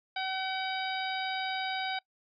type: harmonic tone with a mistuned harmonic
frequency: 759 Hz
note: F#5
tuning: 44 cents sharp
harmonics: 1 / 2 / 3 / 4 / 5 / 6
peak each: -34 / -38 / -39 / -43 / -40 / -45 dBFS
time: 0.16-1.99 s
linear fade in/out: 5 ms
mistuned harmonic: 6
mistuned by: +83 cents
effects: noise-tail reverb RT60 0.1 s tail -23 dB re dry